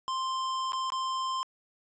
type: tone with dropouts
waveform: square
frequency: 1046.5 Hz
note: C6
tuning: in tune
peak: -30 dBFS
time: 0.08-1.43 s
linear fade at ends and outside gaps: 0 ms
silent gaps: 0.721-0.732 / 0.902-0.921 s
effects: resampled to 16000 Hz + 12-bit